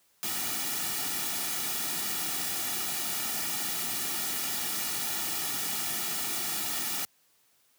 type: noise with comb filter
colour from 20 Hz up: white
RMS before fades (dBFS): -32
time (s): 0.23-7.05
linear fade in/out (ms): 0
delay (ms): 1.9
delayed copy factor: -0.7
effects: white hiss -67 dBFS RMS until 7.78 s + high-pass 80 Hz 12 dB/octave